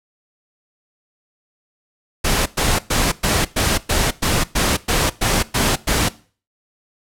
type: noise bursts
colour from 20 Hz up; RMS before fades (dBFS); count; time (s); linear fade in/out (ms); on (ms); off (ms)
pink; -17; 12; 2.24-6.09; 10; 220; 110
effects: noise-tail reverb RT60 0.4 s tail -19 dB re dry + low-pass 12000 Hz 12 dB/octave